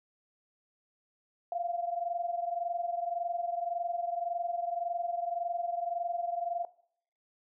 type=tone pair together; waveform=sine; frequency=688.2 / 710 Hz; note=F5 / F5; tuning=-26 / +28 cents; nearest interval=minor second; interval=54 cents; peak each=-33 / -36 dBFS; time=1.52-6.65 s; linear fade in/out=2 ms; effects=noise-tail reverb RT60 0.6 s tail -17 dB re dry